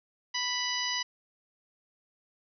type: harmonic tone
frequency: 987.8 Hz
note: B5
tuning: in tune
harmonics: 1 / 2 / 3 / 4 / 5 / 6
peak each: -38 / -35 / -35 / -39 / -34 / -39 dBFS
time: 0.34-1.03 s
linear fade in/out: 10 ms
effects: none